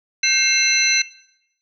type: tone cluster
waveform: sine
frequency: 1555 / 2130 / 2681 / 4079 / 6030 Hz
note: G6 / C7 / E7 / C8 / F#8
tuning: -14 / +30 / +29 / -45 / +32 cents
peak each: -28 / -20 / -21 / -20 / -21 dBFS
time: 0.23-1.02 s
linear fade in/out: 5 ms
effects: noise-tail reverb RT60 0.8 s tail -18 dB re dry